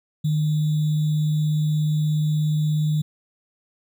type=tone with sample-and-hold; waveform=sine; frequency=152.8 Hz; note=D#3; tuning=31 cents flat; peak=-18 dBFS; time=0.24-3.02 s; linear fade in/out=10 ms; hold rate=3675 Hz; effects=none